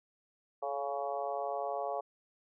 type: harmonic tone with a mistuned harmonic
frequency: 140 Hz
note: C#3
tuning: 18 cents sharp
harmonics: 3 / 4 / 5 / 6 / 7 / 8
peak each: -42 / -38 / -37 / -41 / -48 / -44 dBFS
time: 0.62-2.01 s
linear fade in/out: 10 ms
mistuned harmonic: 3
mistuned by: +33 cents
effects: none